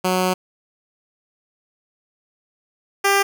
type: tone pair in turn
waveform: 10% pulse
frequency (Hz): 184.3 / 397.2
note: F#3 / G4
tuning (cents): -7 / +23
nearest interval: octave + minor second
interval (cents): 1330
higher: second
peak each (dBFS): -9 / -6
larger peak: second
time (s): 0.04-0.34 / 3.04-3.23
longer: first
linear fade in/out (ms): 10
effects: none